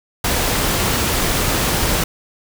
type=noise; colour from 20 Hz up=pink; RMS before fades=-18 dBFS; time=0.24-2.04 s; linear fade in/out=5 ms; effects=none